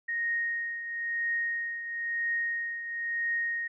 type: tone with tremolo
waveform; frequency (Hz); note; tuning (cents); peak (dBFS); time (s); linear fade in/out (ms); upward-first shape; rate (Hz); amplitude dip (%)
sine; 1864.7; A#6; 0; -26; 0.08-3.68; 10; triangle; 1; 65
effects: none